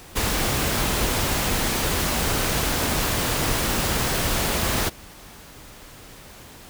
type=noise; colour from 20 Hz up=pink; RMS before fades=-23 dBFS; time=0.15-4.9 s; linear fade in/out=20 ms; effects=pink hiss -44 dBFS RMS until 6.69 s